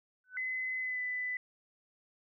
sine tone with exponential growth, 1500 Hz, F#6, 23 cents sharp, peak -36 dBFS, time 0.24-0.37 s, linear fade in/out 1 ms, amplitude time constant 27 ms
sine tone with pitch glide, 2031 to 1997.3 Hz, B6 to B6, +48 to +19 cents, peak -33 dBFS, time 0.37-1.37 s, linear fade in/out 2 ms, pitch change -29 cents, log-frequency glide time 0.81-1 s
effects none

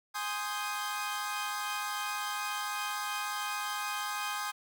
sawtooth chord, Ab major seventh, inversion none, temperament equal, 830.6 / 1046.5 / 1244.5 / 1568 Hz, Ab5 / C6 / Eb6 / G6, 0 / 0 / 0 / 0 cents, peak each -35 / -36 / -34 / -37 dBFS, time 0.14-4.52 s, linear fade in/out 20 ms, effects none

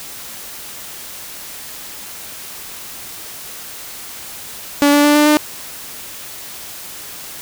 sawtooth tone with pitch steps, 287.2 / 290.5 / 293.9 / 297.3 / 300.8 Hz, D4 / D4 / D4 / D4 / D4, -39 / -19 / +1 / +21 / +42 cents, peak -5 dBFS, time 4.82-5.37 s, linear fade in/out 0 ms, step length 110 ms, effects white hiss -32 dBFS RMS until 7.41 s

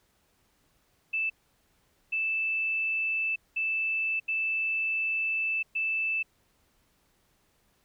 sine tone bursts at uneven times, 2638 Hz, E7, 1 cent sharp, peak -26 dBFS, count 5, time 1.13-1.3 / 2.12-3.36 / 3.56-4.2 / 4.28-5.63 / 5.75-6.23 s, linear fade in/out 10 ms, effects pink hiss -69 dBFS RMS until 7.84 s

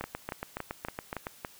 two click trains, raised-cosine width 0.5 ms, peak -19 / -19 dBFS, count 6 / 10, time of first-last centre 0.04-1.448 / 0.01-1.269 s, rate 3.55 / 7.15 Hz, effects white hiss -55 dBFS RMS until 1.59 s

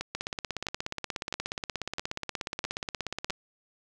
two click trains, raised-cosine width 0.2 ms, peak -15 / -15 dBFS, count 6 / 54, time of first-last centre 0.01-3.299 / 0.15-3.305 s, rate 1.52 / 16.8 Hz, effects none

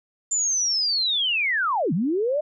sine linear two-way sweep, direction down then up, 7220 to 146.83 to 620 Hz, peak -20 dBFS, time 0.31-2.41 s, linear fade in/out 10 ms, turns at 1.93 s, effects none

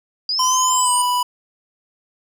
sine linear sweep, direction up, 4795 to 8980 Hz, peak -18 dBFS, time 0.29-1.02 s, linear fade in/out 2 ms
square tone with pitch glide, 1020 to 987.5 Hz, C6 to B5, -44 to 0 cents, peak -17 dBFS, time 0.39-1.23 s, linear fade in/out 5 ms, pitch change -56 cents, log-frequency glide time 0.7-0.93 s
effects none

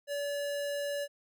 square tone, 573 Hz, D5, 43 cents flat, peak -33 dBFS, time 0.07-1.08 s, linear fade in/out 50 ms, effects none

